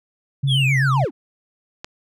sine tone with vibrato, 134.6 Hz, C3, 49 cents sharp, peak -16 dBFS, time 0.43-1.05 s, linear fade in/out 10 ms, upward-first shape triangle, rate 7.8 Hz, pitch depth 61 cents each way
triangle linear sweep, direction down, 3520 to 216.6 Hz, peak -17 dBFS, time 0.47-1.11 s, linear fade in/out 50 ms
click, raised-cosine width 0.2 ms, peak -14 dBFS, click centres 1.845 s
effects none

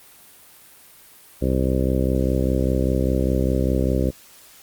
harmonic tone, 65 Hz, C2, 11 cents flat, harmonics 1 / 2 / 3 / 4 / 5 / 6 / 7 / 8 / 9, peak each -22 / -25 / -26 / -26 / -28 / -28 / -32 / -28 / -33 dBFS, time 1.41-4.11 s, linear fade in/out 20 ms, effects white hiss -48 dBFS RMS until 4.62 s + Opus 32 kbps

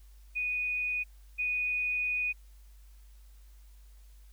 sine tone pair in turn, 2477 / 2477 Hz, D#7 / D#7, -8 / -8 cents, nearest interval unison, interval 0 cents, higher neither, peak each -29 / -28 dBFS, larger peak second, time 0.35-1.04 / 1.38-2.33 s, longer second, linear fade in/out 20 ms, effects added 50 Hz sine -51 dBFS peak until 4.32 s + white hiss -67 dBFS RMS until 4.32 s

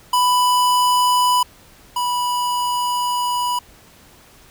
square tone pair in turn, 992 / 981.2 Hz, B5 / B5, +7 / -12 cents, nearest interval unison, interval 19 cents, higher first, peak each -14 / -19 dBFS, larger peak first, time 0.13-1.43 / 1.96-3.59 s, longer second, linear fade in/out 5 ms, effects pink hiss -48 dBFS RMS until 4.5 s

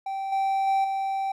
triangle tone with level steps, 778 Hz, G5, 13 cents flat, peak -26 / -20 / -18 / -23 dBFS, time 0.06-1.32 s, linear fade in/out 5 ms, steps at 0.32 / 0.67 / 0.84 s, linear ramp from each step 5 ms, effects none

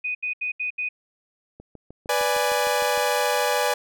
sine tone bursts, 2489 Hz, D#7, in tune, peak -24 dBFS, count 5, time 0.04-0.89 s, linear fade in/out 10 ms, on 110 ms, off 75 ms
click train, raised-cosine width 2 ms, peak -29 dBFS, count 10, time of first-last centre 1.6-2.976 s, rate 6.54 Hz
sawtooth chord, G# diminished, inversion first, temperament equal, 493.9 / 587.3 / 830.6 Hz, B4 / D5 / G#5, 0 / 0 / 0 cents, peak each -21 dBFS, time 2.09-3.74 s, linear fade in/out 5 ms
effects none

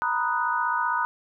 sine chord, B major seventh, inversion third, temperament equal, 932.3 / 987.8 / 1244.5 / 1480 Hz, A#5 / B5 / D#6 / F#6, 0 / 0 / 0 / 0 cents, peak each -28 dBFS, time 0.02-1.05 s, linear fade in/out 0 ms, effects none

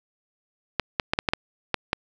clicks, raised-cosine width 0.3 ms, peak -5 dBFS, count 8, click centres 0.797 / 0.998 / 1.135 / 1.189 / 1.288 / 1.335 / 1.743 / 1.931 s, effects none

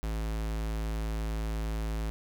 square tone, 54.3 Hz, A1, 22 cents flat, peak -31 dBFS, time 0.03-2.1 s, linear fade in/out 0 ms, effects none

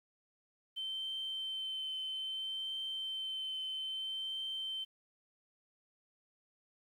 sine tone with vibrato, 3092 Hz, G7, 24 cents flat, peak -36 dBFS, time 0.76-4.85 s, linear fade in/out 20 ms, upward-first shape triangle, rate 0.61 Hz, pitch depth 15 cents each way, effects tanh soft clip ceiling -32 dBFS + 11-bit

